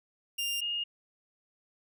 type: tone pair in turn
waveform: sawtooth / sine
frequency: 2800 / 2846 Hz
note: F7 / F7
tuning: +4 / +32 cents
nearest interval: unison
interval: 28 cents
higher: second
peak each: -27 / -30 dBFS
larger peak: first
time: 0.38-0.61 / 0.61-0.84 s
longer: neither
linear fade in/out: 10 ms
effects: none